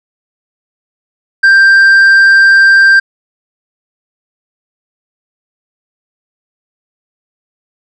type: tone with tanh clipping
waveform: triangle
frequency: 1579 Hz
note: G6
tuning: 12 cents sharp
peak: -3 dBFS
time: 1.43-3 s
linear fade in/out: 10 ms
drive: 8 dB
effects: none